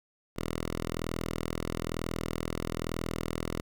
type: tone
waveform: 5% pulse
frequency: 41.07 Hz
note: E1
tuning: 6 cents flat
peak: -21 dBFS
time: 0.36-3.61 s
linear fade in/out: 10 ms
effects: none